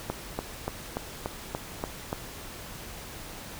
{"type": "click train", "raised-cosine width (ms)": 1, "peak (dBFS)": -15, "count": 8, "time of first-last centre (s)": [0.1, 2.129], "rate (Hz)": 3.45, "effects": ["pink hiss -42 dBFS RMS until 3.59 s"]}